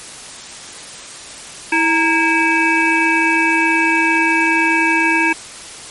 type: harmonic tone with a mistuned harmonic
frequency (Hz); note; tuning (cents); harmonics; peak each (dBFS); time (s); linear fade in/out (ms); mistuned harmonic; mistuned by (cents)
326.7; E4; -15; 1 / 3 / 5 / 7 / 8; -18 / -18 / -18 / -18 / -18; 1.72-5.33; 5; 3; -100
effects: white hiss -33 dBFS RMS until 5.9 s + MP3 48 kbps